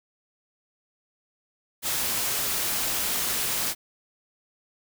white noise, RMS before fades -27 dBFS, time 1.82-3.75 s, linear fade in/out 50 ms, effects none

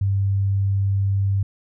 sine tone, 98.4 Hz, G2, 7 cents sharp, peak -17 dBFS, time 0.01-1.43 s, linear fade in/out 5 ms, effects none

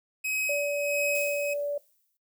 45% pulse tone with tremolo, 2539 Hz, D#7, 34 cents sharp, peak -26 dBFS, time 0.24-1.54 s, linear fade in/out 10 ms, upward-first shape sine, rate 1.5 Hz, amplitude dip 55%
sine tone, 578 Hz, D5, 28 cents flat, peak -27 dBFS, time 0.49-1.78 s, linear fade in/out 5 ms
violet noise with exponential decay, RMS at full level -37 dBFS, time 1.15-2.17 s, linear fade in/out 0 ms, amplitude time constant 220 ms
effects noise-tail reverb RT60 0.2 s tail -21 dB re dry

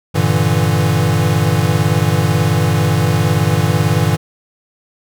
square chord, E half-diminished seventh, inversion first, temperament equal, 98 / 116.54 / 146.83 / 164.81 Hz, G2 / Bb2 / D3 / E3, 0 / 0 / 0 / 0 cents, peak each -18 dBFS, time 0.14-4.17 s, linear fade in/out 20 ms, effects none

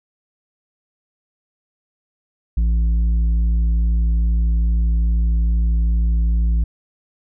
sine tone with tanh clipping, 56.4 Hz, A1, 44 cents sharp, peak -15 dBFS, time 2.57-6.64 s, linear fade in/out 5 ms, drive 6 dB, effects none

